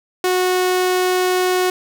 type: tone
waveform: sawtooth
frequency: 366.4 Hz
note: F#4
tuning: 17 cents flat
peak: -11 dBFS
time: 0.24-1.7 s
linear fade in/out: 2 ms
effects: none